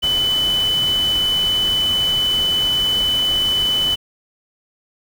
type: tone in noise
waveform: sine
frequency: 3000 Hz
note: F#7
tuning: 23 cents sharp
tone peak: -15 dBFS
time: 0.02-3.96 s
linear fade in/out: 20 ms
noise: pink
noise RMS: -29 dBFS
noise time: 0.02-3.96 s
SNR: +11 dB
effects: none